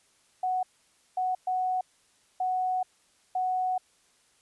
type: tone bursts at uneven times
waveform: sine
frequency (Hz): 740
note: F#5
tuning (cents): 0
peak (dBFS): -25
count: 5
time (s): 0.43-0.63 / 1.17-1.35 / 1.47-1.81 / 2.4-2.83 / 3.35-3.78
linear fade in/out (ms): 5
effects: white hiss -65 dBFS RMS until 4.41 s + resampled to 24000 Hz